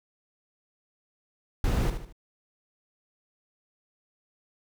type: noise with echo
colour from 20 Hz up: brown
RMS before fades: -25 dBFS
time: 1.64-1.9 s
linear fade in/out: 2 ms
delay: 75 ms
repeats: 3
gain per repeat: -8 dB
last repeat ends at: 2.125 s
effects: none

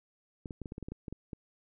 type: clicks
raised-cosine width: 3 ms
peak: -27 dBFS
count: 12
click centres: 0.458 / 0.508 / 0.617 / 0.658 / 0.721 / 0.781 / 0.827 / 0.885 / 0.92 / 1.082 / 1.126 / 1.332 s
effects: none

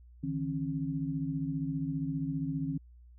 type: tone cluster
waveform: sine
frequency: 148.4 / 163.4 / 270.7 Hz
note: D3 / E3 / C#4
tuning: +18 / -15 / -41 cents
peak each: -36 / -36 / -34 dBFS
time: 0.23-2.78 s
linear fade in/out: 10 ms
effects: added 60 Hz sine -52 dBFS peak until 3.18 s

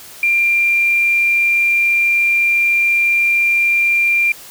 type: tone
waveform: sine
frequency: 2382 Hz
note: D7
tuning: 24 cents sharp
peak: -11 dBFS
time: 0.23-4.32 s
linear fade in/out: 2 ms
effects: white hiss -37 dBFS RMS until 4.5 s

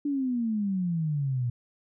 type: exponential sweep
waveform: sine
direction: down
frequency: 293.7 to 118.5 Hz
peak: -25 dBFS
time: 0.05-1.5 s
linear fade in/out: 5 ms
effects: none

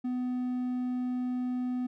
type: tone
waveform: triangle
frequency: 250 Hz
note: B3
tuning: 21 cents sharp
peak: -27 dBFS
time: 0.04-1.87 s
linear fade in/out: 10 ms
effects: none

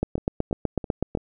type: two click trains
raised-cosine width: 2 ms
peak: -19 / -9 dBFS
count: 4 / 10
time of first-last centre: 0.18-1.173 / 0.03-1.151 s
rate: 3.02 / 8.03 Hz
effects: none

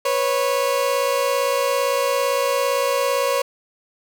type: tone pair together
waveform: 30% pulse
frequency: 492.3 / 550 Hz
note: B4 / C#5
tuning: -6 / -14 cents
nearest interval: major second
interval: 192 cents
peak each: -20 / -17 dBFS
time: 0.05-3.42 s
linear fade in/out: 5 ms
effects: none

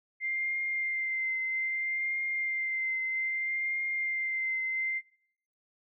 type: tone with vibrato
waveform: sine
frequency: 2093 Hz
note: C7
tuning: in tune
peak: -29 dBFS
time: 0.2-5.02 s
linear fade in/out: 50 ms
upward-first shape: triangle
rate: 0.62 Hz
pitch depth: 23 cents each way
effects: noise-tail reverb RT60 0.7 s tail -24 dB re dry

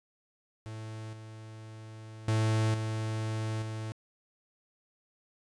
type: tone with level steps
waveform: 45% pulse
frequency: 109.9 Hz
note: A2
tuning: 2 cents flat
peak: -39 / -44 / -25 / -31 / -35 dBFS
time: 0.66-3.92 s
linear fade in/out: 0 ms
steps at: 1.13 / 2.28 / 2.74 / 3.62 s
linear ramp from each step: 2 ms
effects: resampled to 22050 Hz

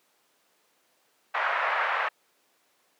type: band-pass noise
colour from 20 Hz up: white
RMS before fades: -27 dBFS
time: 1.34-2.09 s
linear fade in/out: 10 ms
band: 630 to 1900 Hz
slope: 24 dB/octave
effects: pink hiss -67 dBFS RMS until 2.99 s + high-pass 400 Hz 12 dB/octave

